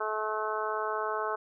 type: harmonic tone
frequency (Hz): 215.6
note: A3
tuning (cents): -35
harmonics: 2 / 3 / 4 / 5 / 6 / 7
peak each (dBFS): -35 / -37 / -37 / -35 / -36 / -39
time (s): 0-1.36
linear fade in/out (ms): 10
effects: none